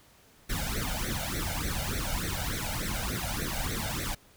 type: noise with flanger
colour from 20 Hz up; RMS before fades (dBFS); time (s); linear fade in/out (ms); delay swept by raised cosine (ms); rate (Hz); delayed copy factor
pink; -32; 0.49-4.15; 10; 0.49 to 1.39; 3.4; +0.95
effects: pink hiss -59 dBFS RMS until 4.36 s